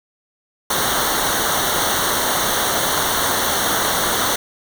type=noise with comb filter; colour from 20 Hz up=pink; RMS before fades=-19 dBFS; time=0.7-4.36 s; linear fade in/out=5 ms; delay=0.4 ms; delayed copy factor=-0.85; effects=none